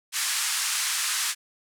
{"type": "band-pass noise", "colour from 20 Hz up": "white", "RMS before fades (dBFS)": -27, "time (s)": [0.12, 1.35], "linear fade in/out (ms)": 50, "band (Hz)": [1100, 10000], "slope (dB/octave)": 24, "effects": []}